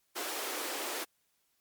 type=high-pass noise; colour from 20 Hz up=pink; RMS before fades=-37 dBFS; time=0.15-1.05 s; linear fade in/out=20 ms; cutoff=300 Hz; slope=48 dB/octave; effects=white hiss -75 dBFS RMS until 1.6 s + MP3 96 kbps